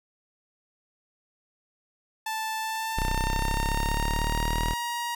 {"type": "tone with pitch glide", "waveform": "sawtooth", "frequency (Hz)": [880, 948.6], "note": ["A5", "A#5"], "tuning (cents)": [0, 30], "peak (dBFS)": -25, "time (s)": [2.26, 5.15], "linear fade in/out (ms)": 5, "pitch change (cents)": 130, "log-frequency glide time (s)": [2.59, 4.65]}
{"type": "linear sweep", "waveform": "sawtooth", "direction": "up", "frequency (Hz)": [30.87, 40], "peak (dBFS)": -22, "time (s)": [2.97, 4.74], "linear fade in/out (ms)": 10}
{"effects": []}